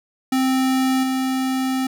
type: tone with level steps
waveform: square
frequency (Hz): 261.6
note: C4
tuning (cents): 0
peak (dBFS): -17 / -20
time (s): 0.32-1.87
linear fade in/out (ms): 5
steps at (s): 1.03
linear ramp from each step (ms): 5
effects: none